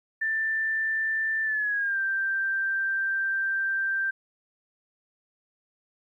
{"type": "tone with pitch glide", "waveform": "sine", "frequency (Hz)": [1775, 1572.2], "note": ["A6", "G6"], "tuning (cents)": [15, 5], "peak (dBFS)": -24, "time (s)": [0.21, 4.11], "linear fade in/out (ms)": 10, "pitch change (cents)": -210, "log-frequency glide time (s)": [1.43, 1.99], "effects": ["11-bit"]}